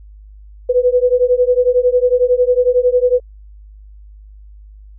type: beating tone pair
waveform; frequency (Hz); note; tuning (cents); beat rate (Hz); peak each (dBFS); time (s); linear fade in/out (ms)
sine; 491.1 / 502.1; B4 / B4; -10 / +29; 11; -13; 0.69-3.2; 10
effects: added 51 Hz sine -36 dBFS peak until 4.98 s